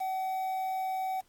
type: tone with quantisation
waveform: triangle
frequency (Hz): 757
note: F#5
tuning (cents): +39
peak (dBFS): -28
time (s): 0-1.21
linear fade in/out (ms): 10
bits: 8
effects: pink hiss -68 dBFS RMS until 1.28 s + AAC 64 kbps